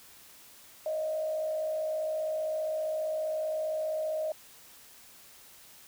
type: tone with frequency modulation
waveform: sine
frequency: 625 Hz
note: D#5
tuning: 8 cents sharp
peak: -29 dBFS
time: 0.86-4.32 s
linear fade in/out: 2 ms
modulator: 55.2 Hz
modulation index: 0.45
effects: white hiss -54 dBFS RMS until 5.87 s